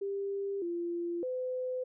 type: tone with pitch steps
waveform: sine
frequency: 396.9 / 344 / 508 Hz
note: G4 / F4 / B4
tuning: +22 / -26 / +49 cents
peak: -32 dBFS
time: 0.01-1.84 s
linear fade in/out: 10 ms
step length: 610 ms
effects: none